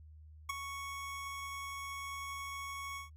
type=tone with ADSR envelope; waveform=25% pulse; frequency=1108.7 Hz; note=C#6; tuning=in tune; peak=-28 dBFS; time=0.49-3.1 s; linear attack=8 ms; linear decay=15 ms; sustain=-9 dB; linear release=130 ms; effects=added 77 Hz sine -52 dBFS peak until 3.16 s + AAC 48 kbps